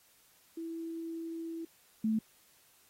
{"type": "tone pair in turn", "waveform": "sine", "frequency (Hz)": [329.6, 219.4], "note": ["E4", "A3"], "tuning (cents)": [0, -5], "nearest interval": "perfect fifth", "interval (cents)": 705, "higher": "first", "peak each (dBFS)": [-37, -27], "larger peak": "second", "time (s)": [[0.57, 1.65], [2.04, 2.19]], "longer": "first", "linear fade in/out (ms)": 5, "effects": ["white hiss -65 dBFS RMS until 2.89 s", "AAC 48 kbps"]}